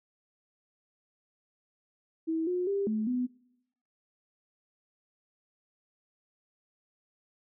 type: tone with pitch steps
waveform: sine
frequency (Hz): 323.4 / 359.7 / 397.9 / 216.7 / 249.6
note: E4 / F#4 / G4 / A3 / B3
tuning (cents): -33 / -49 / +26 / -26 / +19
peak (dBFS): -27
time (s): 2.27-3.27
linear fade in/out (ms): 20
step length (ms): 200
effects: noise-tail reverb RT60 0.8 s tail -22 dB re dry